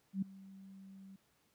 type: tone with ADSR envelope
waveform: sine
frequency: 193.2 Hz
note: G3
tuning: 25 cents flat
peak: -30 dBFS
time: 0.13-1.16 s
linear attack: 91 ms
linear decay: 5 ms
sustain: -21 dB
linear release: 4 ms
effects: pink hiss -74 dBFS RMS until 1.54 s + high-pass 80 Hz 12 dB/octave